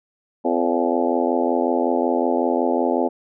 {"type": "harmonic tone with a mistuned harmonic", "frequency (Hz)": 85.4, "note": "F2", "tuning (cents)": -38, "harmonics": [3, 4, 5, 6, 7, 8, 9, 10], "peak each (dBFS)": [-23, -24, -25, -26, -26, -27, -28, -28], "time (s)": [0.44, 3.09], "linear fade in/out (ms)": 20, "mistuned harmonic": 7, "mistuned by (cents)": -50, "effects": []}